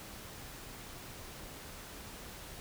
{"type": "silence", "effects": ["pink hiss -48 dBFS RMS until 2.6 s"]}